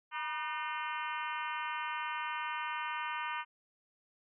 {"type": "harmonic tone with a mistuned harmonic", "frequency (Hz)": 303.8, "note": "D#4", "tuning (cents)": -41, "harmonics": [3, 4, 5, 6, 7, 8, 9, 10], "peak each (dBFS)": [-39, -41, -43, -45, -46, -47, -48, -49], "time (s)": [0.11, 3.45], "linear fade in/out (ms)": 50, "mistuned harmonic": 3, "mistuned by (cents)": 82, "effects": []}